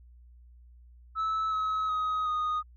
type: tone with pitch steps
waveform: sine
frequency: 1305 / 1282.6 / 1260.5 / 1238.9 Hz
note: E6 / E6 / D#6 / D#6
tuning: -18 / -48 / +22 / -8 cents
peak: -24 dBFS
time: 1.15-2.63 s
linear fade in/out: 50 ms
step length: 370 ms
effects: tanh soft clip ceiling -26 dBFS + added 60 Hz sine -51 dBFS peak until 2.76 s